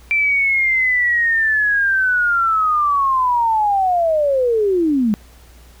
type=linear sweep; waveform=sine; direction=down; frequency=2349 to 200 Hz; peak=-13 dBFS; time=0.11-5.14 s; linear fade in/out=0 ms; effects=added 60 Hz sine -43 dBFS peak until 5.8 s + pink hiss -49 dBFS RMS until 5.8 s